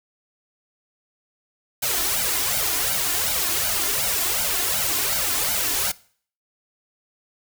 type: noise with flanger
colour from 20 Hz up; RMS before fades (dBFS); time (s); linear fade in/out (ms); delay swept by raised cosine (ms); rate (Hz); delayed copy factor
white; -23; 1.82-5.92; 10; 1.3 to 2.9; 2.7; +0.95
effects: noise-tail reverb RT60 0.5 s tail -21 dB re dry